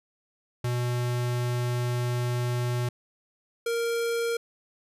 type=tone pair in turn; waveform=square; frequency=122.2 / 465.5 Hz; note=B2 / A#4; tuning=-18 / -2 cents; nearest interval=octave + major seventh; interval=2316 cents; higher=second; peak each=-26 dBFS; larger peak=neither; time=0.64-2.89 / 3.66-4.37 s; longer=first; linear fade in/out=5 ms; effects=resampled to 32000 Hz